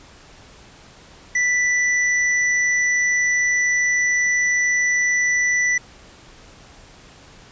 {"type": "tone", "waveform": "square", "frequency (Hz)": 1975.5, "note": "B6", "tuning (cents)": 0, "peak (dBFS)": -17, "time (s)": [1.35, 5.78], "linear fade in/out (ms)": 5, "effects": ["pink hiss -46 dBFS RMS until 7.51 s", "resampled to 16000 Hz"]}